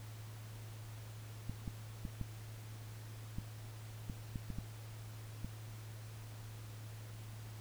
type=clicks; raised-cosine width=5 ms; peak=-28 dBFS; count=10; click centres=1.496 / 1.678 / 2.052 / 2.213 / 3.385 / 4.098 / 4.358 / 4.503 / 4.586 / 5.446 s; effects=added 109 Hz sine -47 dBFS peak until 7.6 s + pink hiss -57 dBFS RMS until 7.6 s